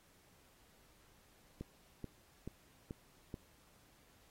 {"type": "click train", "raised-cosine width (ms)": 3, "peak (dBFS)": -30, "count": 5, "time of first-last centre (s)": [1.61, 3.342], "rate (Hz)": 2.31, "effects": ["pink hiss -68 dBFS RMS until 4.3 s", "AAC 48 kbps"]}